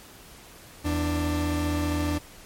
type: tone pair together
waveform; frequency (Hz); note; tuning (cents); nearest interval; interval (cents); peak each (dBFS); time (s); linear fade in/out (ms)
40% pulse; 82.6 / 295.1; E2 / D4; +4 / +8; octave + minor seventh; 2204; -26; 0.84-2.19; 20
effects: pink hiss -48 dBFS RMS until 2.45 s + MP3 64 kbps